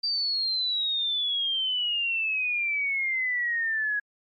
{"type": "exponential sweep", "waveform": "sine", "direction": "down", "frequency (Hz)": [4699, 1661.2], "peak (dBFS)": -24, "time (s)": [0.03, 4], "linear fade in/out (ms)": 10, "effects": ["MP3 32 kbps"]}